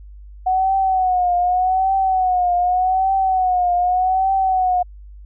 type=tone with vibrato; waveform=sine; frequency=740 Hz; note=F#5; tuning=in tune; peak=-14 dBFS; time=0.46-4.83 s; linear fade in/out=10 ms; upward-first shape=triangle; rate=0.84 Hz; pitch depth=84 cents each way; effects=added 50 Hz sine -36 dBFS peak until 5.25 s